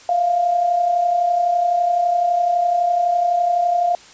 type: tone pair together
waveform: sine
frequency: 670 / 701.9 Hz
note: E5 / F5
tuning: +28 / +9 cents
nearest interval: minor second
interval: 81 cents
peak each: -24 / -15 dBFS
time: 0.09-3.95 s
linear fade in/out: 2 ms
effects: white hiss -44 dBFS RMS until 4.13 s + resampled to 16000 Hz